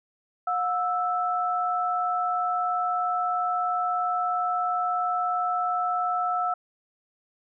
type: tone pair together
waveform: sine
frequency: 720.6 / 1318.5 Hz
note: F#5 / E6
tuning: -46 / 0 cents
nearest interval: minor seventh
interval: 1046 cents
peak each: -26 dBFS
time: 0.47-6.54 s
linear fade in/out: 5 ms
effects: none